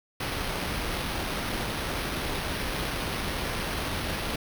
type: noise with sample-and-hold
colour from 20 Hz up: pink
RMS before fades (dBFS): -31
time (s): 0.2-4.36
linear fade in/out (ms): 5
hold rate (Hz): 7350
effects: none